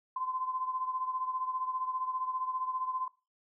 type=beating tone pair; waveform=sine; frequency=1027 / 1042 Hz; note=C6 / C6; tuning=-33 / -7 cents; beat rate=15 Hz; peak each=-33 / -39 dBFS; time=0.16-3.08 s; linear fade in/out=5 ms; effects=noise-tail reverb RT60 0.3 s tail -21 dB re dry